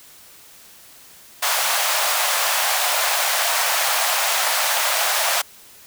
pink high-pass noise, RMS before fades -20 dBFS, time 1.42-5.42 s, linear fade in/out 10 ms, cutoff 600 Hz, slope 48 dB/octave, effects white hiss -46 dBFS RMS until 5.86 s

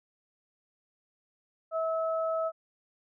sine tone pair together, 648 / 1296 Hz, E5 / E6, -30 / -30 cents, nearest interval octave, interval 1200 cents, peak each -28 / -34 dBFS, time 1.71-2.52 s, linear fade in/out 50 ms, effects none

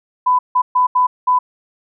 sine tone bursts at uneven times, 1000 Hz, B5, 21 cents sharp, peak -10 dBFS, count 5, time 0.26-0.39 / 0.55-0.62 / 0.75-0.87 / 0.95-1.07 / 1.27-1.39 s, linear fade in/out 10 ms, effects none

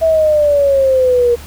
sine exponential sweep, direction down, 656 to 472.5 Hz, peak -8 dBFS, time 0.01-1.36 s, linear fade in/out 20 ms, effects added 74 Hz sine -31 dBFS peak until 1.46 s + pink hiss -36 dBFS RMS until 1.46 s

